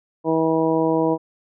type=harmonic tone; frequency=161.3 Hz; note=E3; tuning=37 cents flat; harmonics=1 / 2 / 3 / 4 / 5 / 6; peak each=-28 / -20 / -21 / -25 / -30 / -26 dBFS; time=0.24-1.18 s; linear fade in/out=50 ms; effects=none